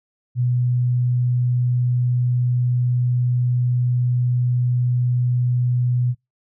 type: tone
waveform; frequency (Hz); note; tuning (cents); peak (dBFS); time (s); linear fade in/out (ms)
sine; 123.47; B2; 0; -16; 0.35-6.15; 50
effects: noise-tail reverb RT60 0.2 s tail -25 dB re dry